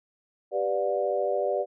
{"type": "chord", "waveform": "sine", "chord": "G dominant seventh", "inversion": "none", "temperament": "equal with one note detuned", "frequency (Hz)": [392, 493.9, 587.3, 715.6], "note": ["G4", "B4", "D5", "F5"], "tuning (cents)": [0, 0, 0, 42], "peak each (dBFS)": [-30, -30, -27, -32], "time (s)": [0.51, 1.66], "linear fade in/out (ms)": 50, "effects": []}